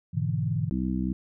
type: chord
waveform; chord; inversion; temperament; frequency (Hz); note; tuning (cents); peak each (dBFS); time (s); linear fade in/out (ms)
sine; E dominant seventh; first; equal; 103.83 / 123.47 / 146.83 / 164.81; G#2 / B2 / D3 / E3; 0 / 0 / 0 / 0; -30; 0.13-0.7; 20
type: harmonic tone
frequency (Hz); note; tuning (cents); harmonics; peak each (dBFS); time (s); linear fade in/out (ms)
63.7; C2; -46; 1 / 2 / 3 / 4 / 5; -33 / -37 / -28 / -32 / -34; 0.71-1.13; 0
effects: none